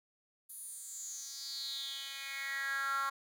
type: tone with high-pass filter sweep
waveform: 10% pulse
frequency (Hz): 273.9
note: C#4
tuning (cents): -21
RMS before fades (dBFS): -40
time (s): 0.49-3.1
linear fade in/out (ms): 10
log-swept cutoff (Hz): 11000 to 1200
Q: 5.9
effects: none